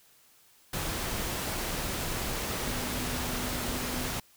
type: tone in noise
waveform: sine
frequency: 248.1 Hz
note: B3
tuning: 8 cents sharp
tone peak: -39 dBFS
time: 2.67-4.1 s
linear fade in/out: 5 ms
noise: pink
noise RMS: -33 dBFS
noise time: 0.73-4.2 s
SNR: -9 dB
effects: white hiss -61 dBFS RMS until 4.36 s